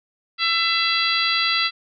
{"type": "harmonic tone", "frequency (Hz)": 670, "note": "E5", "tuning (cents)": 28, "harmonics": [2, 3, 4, 5, 6, 7], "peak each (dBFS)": [-25, -25, -25, -25, -25, -25], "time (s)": [0.38, 1.71], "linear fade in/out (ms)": 50, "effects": []}